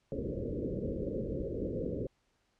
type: low-pass noise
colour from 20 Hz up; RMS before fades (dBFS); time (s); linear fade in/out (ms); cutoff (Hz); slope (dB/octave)
white; -36; 0.12-2.07; 2; 550; 96
effects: pink hiss -75 dBFS RMS until 2.59 s + low-pass 7000 Hz 12 dB/octave